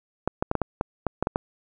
clicks, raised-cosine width 1 ms, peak -9 dBFS, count 10, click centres 0.276 / 0.425 / 0.514 / 0.553 / 0.617 / 0.811 / 1.067 / 1.226 / 1.271 / 1.359 s, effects none

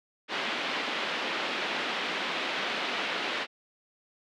white band-pass noise, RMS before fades -32 dBFS, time 0.28-3.47 s, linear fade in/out 50 ms, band 210 to 3400 Hz, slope 24 dB/octave, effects none

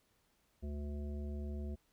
harmonic tone, 72.7 Hz, D2, 17 cents flat, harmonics 1 / 3 / 5 / 7 / 9, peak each -39 / -46 / -51 / -58 / -57 dBFS, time 0.62-1.76 s, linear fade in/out 20 ms, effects pink hiss -75 dBFS RMS until 1.92 s

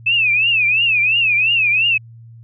sine tone with vibrato, 2584 Hz, E7, 35 cents flat, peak -12 dBFS, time 0.06-1.98 s, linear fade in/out 10 ms, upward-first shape triangle, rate 2.9 Hz, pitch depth 180 cents each way, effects added 115 Hz sine -37 dBFS peak until 2.43 s

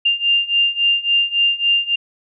sine beating tone pair, 2794 / 2797.6 Hz, F7 / F7, 0 / +2 cents, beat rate 3.6 Hz, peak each -18 / -16 dBFS, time 0.05-1.96 s, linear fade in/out 10 ms, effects none

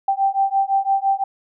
sine beating tone pair, 780 / 785.9 Hz, G5 / G5, -9 / +4 cents, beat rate 5.9 Hz, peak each -19 dBFS, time 0.08-1.24 s, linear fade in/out 5 ms, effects none

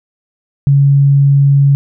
sine tone, 140 Hz, C#3, 18 cents sharp, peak -5 dBFS, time 0.67-1.75 s, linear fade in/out 0 ms, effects none

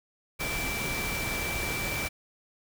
sine tone in noise, 2333 Hz, D7, 12 cents flat, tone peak -33 dBFS, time 0.39-2.09 s, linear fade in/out 20 ms, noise pink, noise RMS -33 dBFS, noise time 0.39-2.09 s, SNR -3 dB, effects none

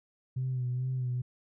sine tone with vibrato, 126.9 Hz, B2, 47 cents sharp, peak -28 dBFS, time 0.36-1.22 s, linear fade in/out 10 ms, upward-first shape sine, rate 2.3 Hz, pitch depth 42 cents each way, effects tanh soft clip ceiling -25 dBFS

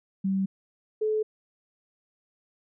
sine tone pair in turn, 192.8 / 431.3 Hz, G3 / A4, -28 / -35 cents, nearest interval octave + major second, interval 1393 cents, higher second, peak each -23 dBFS, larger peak neither, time 0.24-0.46 / 1.01-1.23 s, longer neither, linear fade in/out 10 ms, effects none

